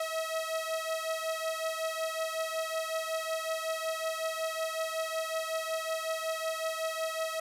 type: beating tone pair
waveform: sawtooth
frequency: 642 / 647.4 Hz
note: E5 / E5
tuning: -46 / -31 cents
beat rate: 5.4 Hz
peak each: -30 / -32 dBFS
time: 0-7.4 s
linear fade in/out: 5 ms
effects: resampled to 32000 Hz + 10-bit

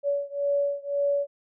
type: beating tone pair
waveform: sine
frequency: 567 / 568.9 Hz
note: C#5 / C#5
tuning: +39 / +45 cents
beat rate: 1.9 Hz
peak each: -26 / -27 dBFS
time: 0.03-1.27 s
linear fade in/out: 50 ms
effects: none

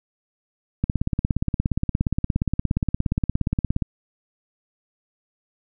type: click train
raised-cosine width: 5 ms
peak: -8 dBFS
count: 52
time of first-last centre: 0.84-3.822 s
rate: 17.1 Hz
effects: none

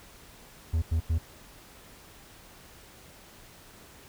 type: tone bursts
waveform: triangle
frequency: 81.1 Hz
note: E2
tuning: 28 cents flat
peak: -21 dBFS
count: 3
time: 0.73-1.185 s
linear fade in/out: 10 ms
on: 91 ms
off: 91 ms
effects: pink hiss -52 dBFS RMS until 4.08 s

